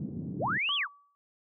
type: band-pass noise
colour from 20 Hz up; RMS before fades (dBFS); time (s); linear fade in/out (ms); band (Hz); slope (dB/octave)
white; -37; 0-0.58; 2; 110 to 250; 24
type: linear two-way sweep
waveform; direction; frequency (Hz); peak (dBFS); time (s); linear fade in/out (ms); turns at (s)
sine; up then down; 220 to 3424 to 844; -27; 0.38-0.88; 50; 0.75
type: tone with exponential decay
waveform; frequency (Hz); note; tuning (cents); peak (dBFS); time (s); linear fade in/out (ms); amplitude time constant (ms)
sine; 1146; D6; -43; -32; 0.69-1.15; 0; 100
effects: none